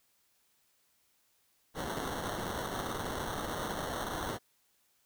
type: noise with sample-and-hold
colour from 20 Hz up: blue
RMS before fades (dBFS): -37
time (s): 1.74-4.39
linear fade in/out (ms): 50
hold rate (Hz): 2450
effects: white hiss -72 dBFS RMS until 5.05 s